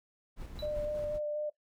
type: noise with tremolo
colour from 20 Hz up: brown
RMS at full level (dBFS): -42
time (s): 0.36-1.2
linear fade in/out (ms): 50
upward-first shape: square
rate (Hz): 5.1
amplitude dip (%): 35
type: tone with exponential decay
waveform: triangle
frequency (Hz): 3951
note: B7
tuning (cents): 0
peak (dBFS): -40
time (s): 0.59-0.77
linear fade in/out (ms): 0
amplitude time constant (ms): 39
type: tone with vibrato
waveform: sine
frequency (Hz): 598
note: D5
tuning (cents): +31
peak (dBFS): -32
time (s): 0.62-1.5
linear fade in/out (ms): 10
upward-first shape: square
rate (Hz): 4.1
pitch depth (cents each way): 10
effects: noise-tail reverb RT60 0.1 s tail -18 dB re dry